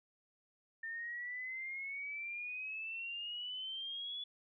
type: exponential sweep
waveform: sine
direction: up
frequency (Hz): 1800 to 3435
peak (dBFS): -40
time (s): 0.83-4.24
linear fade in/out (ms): 5
effects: none